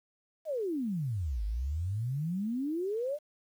sine exponential two-way sweep, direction down then up, 666 to 49.67 to 616 Hz, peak -30 dBFS, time 0.45-3.19 s, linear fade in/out 50 ms, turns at 1.44 s, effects 10-bit

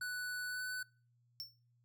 square tone with pitch glide, 1485 to 1498.8 Hz, F#6 to F#6, +6 to +22 cents, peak -39 dBFS, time 0.01-0.83 s, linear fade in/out 5 ms, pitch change +16 cents, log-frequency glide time 0.47-0.63 s
square tone with exponential decay, 5420 Hz, E8, 47 cents sharp, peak -39 dBFS, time 1.4-1.59 s, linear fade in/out 0 ms, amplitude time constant 40 ms
effects noise-tail reverb RT60 0.4 s tail -24 dB re dry + added 120 Hz sine -70 dBFS peak until 1.84 s

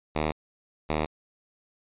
5% pulse tone pair in turn, 77.2 / 77.2 Hz, D#2 / D#2, -13 / -13 cents, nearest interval unison, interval 0 cents, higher neither, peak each -14 dBFS, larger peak neither, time 0.15-0.32 / 0.89-1.06 s, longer neither, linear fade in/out 10 ms, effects resampled to 8000 Hz

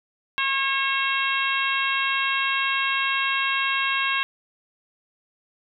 harmonic tone with a mistuned harmonic, 542 Hz, C#5, 39 cents flat, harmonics 2 / 3 / 4 / 5 / 6 / 7, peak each -27 / -27 / -29 / -26 / -31 / -33 dBFS, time 0.38-4.23 s, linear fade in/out 0 ms, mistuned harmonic 4, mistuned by +15 cents, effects none

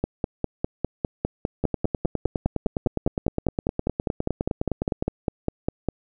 two click trains, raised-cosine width 2 ms, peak -9 / -10 dBFS, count 30 / 34, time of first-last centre 0.04-5.887 / 1.64-5.025 s, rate 4.96 / 9.75 Hz, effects none

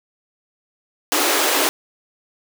pink high-pass noise, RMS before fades -18 dBFS, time 1.12-1.69 s, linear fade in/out 0 ms, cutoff 280 Hz, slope 96 dB/octave, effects none

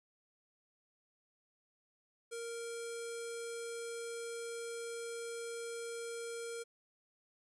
square tone with low-pass filter, 465.7 Hz, A#4, 2 cents flat, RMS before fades -43 dBFS, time 2.31-6.64 s, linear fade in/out 20 ms, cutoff 8800 Hz, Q 3.6, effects 13-bit

